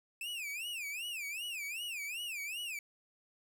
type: tone with vibrato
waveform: 45% pulse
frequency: 2570 Hz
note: E7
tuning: 45 cents flat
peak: -38 dBFS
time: 0.21-2.79 s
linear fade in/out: 2 ms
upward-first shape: sine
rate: 2.6 Hz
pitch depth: 230 cents each way
effects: none